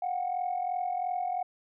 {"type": "tone pair together", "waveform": "sine", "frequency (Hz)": [722.1, 765], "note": ["F#5", "G5"], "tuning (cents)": [-42, -42], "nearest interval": "minor second", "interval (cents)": 100, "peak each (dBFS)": [-29, -33], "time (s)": [0.02, 1.43], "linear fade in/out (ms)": 5, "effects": ["tanh soft clip ceiling -23 dBFS"]}